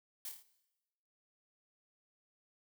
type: noise with echo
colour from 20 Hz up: blue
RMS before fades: -43 dBFS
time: 0.25-0.29 s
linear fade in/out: 2 ms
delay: 27 ms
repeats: 5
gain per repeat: -4 dB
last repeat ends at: 0.425 s
effects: noise-tail reverb RT60 1.0 s tail -17 dB re dry